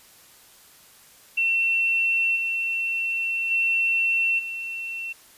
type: tone with level steps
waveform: sine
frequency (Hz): 2704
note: E7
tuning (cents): +43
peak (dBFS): -19 / -23 / -19 / -29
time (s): 1.37-5.13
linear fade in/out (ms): 10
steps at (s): 2.35 / 3.5 / 4.38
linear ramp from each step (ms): 20
effects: white hiss -52 dBFS RMS until 5.37 s + resampled to 32000 Hz